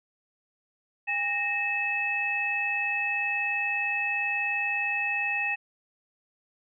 sine tone cluster, 812 / 1858 / 2599 Hz, G#5 / A#6 / E7, -39 / -6 / -25 cents, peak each -35 / -31 / -27 dBFS, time 1.07-5.56 s, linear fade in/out 20 ms, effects none

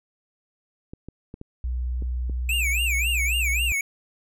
clicks, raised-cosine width 3 ms, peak -24 dBFS, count 6, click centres 0.935 / 1.086 / 1.341 / 1.414 / 2.023 / 2.297 s
sine tone, 61.74 Hz, B1, in tune, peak -24 dBFS, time 1.64-3.72 s, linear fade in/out 0 ms
square tone with vibrato, 2491 Hz, D#7, 1 cent sharp, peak -23 dBFS, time 2.49-3.81 s, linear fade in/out 2 ms, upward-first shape sine, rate 3.7 Hz, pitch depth 220 cents each way
effects none

